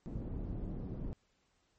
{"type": "low-pass noise", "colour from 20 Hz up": "pink", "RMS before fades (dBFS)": -40, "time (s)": [0.06, 1.13], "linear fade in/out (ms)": 0, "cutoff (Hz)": 310, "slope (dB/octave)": 12, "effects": ["pink hiss -75 dBFS RMS until 1.78 s", "MP3 32 kbps"]}